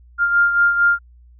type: beating tone pair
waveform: sine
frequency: 1400 / 1404.4 Hz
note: F6 / F6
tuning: +4 / +9 cents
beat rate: 4.4 Hz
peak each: -13 / -21 dBFS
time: 0.18-0.99 s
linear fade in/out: 50 ms
effects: added 60 Hz sine -44 dBFS peak until 1.39 s